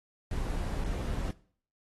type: noise with dropouts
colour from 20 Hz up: brown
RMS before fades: -33 dBFS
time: 0.31-1.31 s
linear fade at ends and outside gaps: 1 ms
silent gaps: 0.839-0.845 s
effects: noise-tail reverb RT60 0.5 s tail -19 dB re dry + AAC 32 kbps